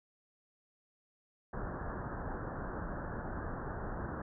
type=low-pass noise; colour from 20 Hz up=pink; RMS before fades=-40 dBFS; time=1.53-4.22 s; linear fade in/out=5 ms; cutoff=1700 Hz; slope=96 dB/octave; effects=none